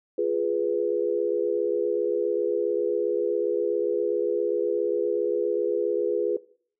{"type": "chord", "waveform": "sine", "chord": "F diminished", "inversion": "none", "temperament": "equal with one note detuned", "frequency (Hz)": [349.2, 416.7, 493.9], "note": ["F4", "Ab4", "Cb5"], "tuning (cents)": [0, 6, 0], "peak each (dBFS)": [-28, -25, -26], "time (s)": [0.18, 6.37], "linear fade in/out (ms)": 5, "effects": ["noise-tail reverb RT60 0.5 s tail -19 dB re dry"]}